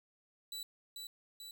sawtooth tone with echo, 3951 Hz, B7, in tune, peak -38 dBFS, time 0.52-0.63 s, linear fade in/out 2 ms, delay 440 ms, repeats 2, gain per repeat -3 dB, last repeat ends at 1.51 s, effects none

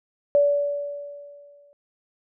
sine tone with exponential decay, 575 Hz, D5, 37 cents flat, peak -13 dBFS, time 0.35-1.73 s, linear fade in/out 0 ms, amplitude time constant 300 ms, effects none

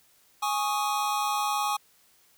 square chord, Ab suspended fourth, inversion none, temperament just, 830.6 / 1107.5 / 1245.9 Hz, Ab5 / Db6 / Eb6, 0 / -2 / +2 cents, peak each -29 / -31 / -33 dBFS, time 0.42-1.77 s, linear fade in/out 10 ms, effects white hiss -62 dBFS RMS until 2.37 s

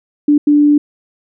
sine tone bursts at uneven times, 293.7 Hz, D4, in tune, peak -6 dBFS, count 2, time 0.28-0.38 / 0.47-0.78 s, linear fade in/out 5 ms, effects none

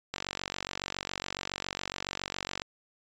click train, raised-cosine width 0.2 ms, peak -15 dBFS, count 118, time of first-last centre 0.14-2.619 s, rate 47.2 Hz, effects resampled to 16000 Hz

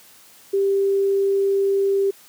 sine tone, 393.9 Hz, G4, 8 cents sharp, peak -16 dBFS, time 0.53-2.11 s, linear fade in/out 10 ms, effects white hiss -49 dBFS RMS until 2.28 s + high-pass 100 Hz 12 dB/octave

